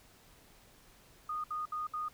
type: tone bursts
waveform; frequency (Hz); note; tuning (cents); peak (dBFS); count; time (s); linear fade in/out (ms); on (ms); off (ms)
sine; 1232; D#6; -17; -34; 4; 1.29-2.085; 5; 150; 65
effects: pink hiss -61 dBFS RMS until 2.13 s